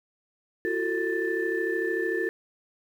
sine tone cluster, 342.2 / 375.5 / 449 / 1765 Hz, F4 / F#4 / A4 / A6, -35 / +26 / +35 / +5 cents, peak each -30 dBFS, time 0.65-2.29 s, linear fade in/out 0 ms, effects tanh soft clip ceiling -15 dBFS + 9-bit

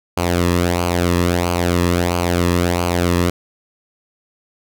sawtooth tone with flanger, 87.5 Hz, F2, 4 cents sharp, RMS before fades -17 dBFS, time 0.17-3.3 s, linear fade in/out 5 ms, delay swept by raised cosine 0.54 to 1.36 ms, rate 1.5 Hz, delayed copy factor -0.65, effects none

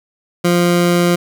20% pulse tone, 174.61 Hz, F3, in tune, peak -6 dBFS, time 0.44-1.16 s, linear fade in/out 10 ms, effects none

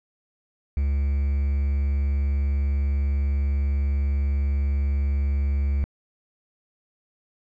triangle tone with quantisation, 70 Hz, C#2, 18 cents sharp, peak -18 dBFS, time 0.77-5.84 s, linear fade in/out 0 ms, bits 7, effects low-pass 2000 Hz 12 dB/octave

